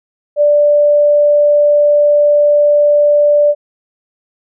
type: tone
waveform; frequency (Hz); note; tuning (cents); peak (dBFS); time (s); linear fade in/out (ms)
sine; 587.3; D5; 0; -6; 0.36-3.55; 50
effects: none